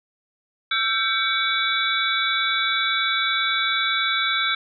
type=tone cluster; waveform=sine; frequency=1338 / 1568 / 2261 / 3478 / 3880 Hz; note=E6 / G6 / C#7 / A7 / B7; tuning=+25 / 0 / +34 / -21 / -31 cents; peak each=-26 dBFS; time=0.71-4.55 s; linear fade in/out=5 ms; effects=none